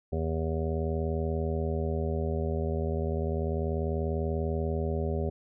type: harmonic tone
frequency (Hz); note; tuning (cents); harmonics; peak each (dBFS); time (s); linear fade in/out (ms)
80.3; E2; -45; 1 / 2 / 3 / 5 / 6 / 7 / 8 / 9; -30 / -35 / -37 / -34 / -41 / -38 / -47 / -43; 0.12-5.3; 10
effects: none